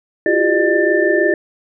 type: tone cluster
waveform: sine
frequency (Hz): 336.9 / 362.9 / 400.7 / 605 / 1779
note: E4 / F#4 / G4 / D#5 / A6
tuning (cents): +38 / -34 / +38 / -49 / +19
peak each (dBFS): -18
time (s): 0.26-1.34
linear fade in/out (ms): 2
effects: none